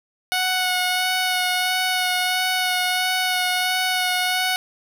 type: tone with vibrato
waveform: 10% pulse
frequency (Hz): 735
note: F#5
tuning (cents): -12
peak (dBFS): -11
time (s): 0.32-4.56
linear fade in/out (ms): 0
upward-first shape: sine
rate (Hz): 1.5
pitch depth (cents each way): 15
effects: none